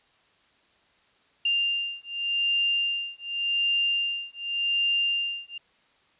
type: beating tone pair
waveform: sine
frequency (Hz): 2794 / 2794.87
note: F7 / F7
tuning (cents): 0 / +1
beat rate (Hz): 0.87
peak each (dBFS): -27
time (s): 1.45-5.58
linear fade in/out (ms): 5
effects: white hiss -63 dBFS RMS until 6.19 s + resampled to 8000 Hz